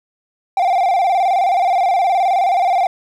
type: tone with vibrato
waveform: triangle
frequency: 740 Hz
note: F#5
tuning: in tune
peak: -10 dBFS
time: 0.57-2.87 s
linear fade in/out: 2 ms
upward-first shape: square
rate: 19 Hz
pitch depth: 88 cents each way
effects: none